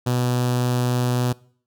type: tone with notch filter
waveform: sawtooth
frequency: 123.7 Hz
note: B2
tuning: 3 cents sharp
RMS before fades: -21 dBFS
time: 0.06-1.33 s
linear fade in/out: 10 ms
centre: 2100 Hz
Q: 1.8
effects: noise-tail reverb RT60 0.5 s tail -22 dB re dry